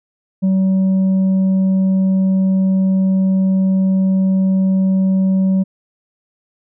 triangle tone with tanh clipping, 190 Hz, F#3, 46 cents sharp, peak -12 dBFS, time 0.42-5.64 s, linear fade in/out 20 ms, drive 8 dB, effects none

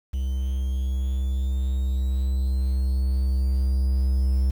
triangle tone with level ramp, 65.41 Hz, C2, in tune, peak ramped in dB -21 to -16 dBFS, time 0.13-4.51 s, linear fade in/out 10 ms, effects 8-bit

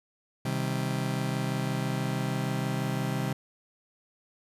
35% pulse chord, C minor, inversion none, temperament just, 130.81 / 156.98 / 196.22 Hz, C3 / Eb3 / G3, 0 / +16 / +2 cents, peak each -29 / -32 / -32 dBFS, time 0.45-3.33 s, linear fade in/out 5 ms, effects resampled to 32000 Hz

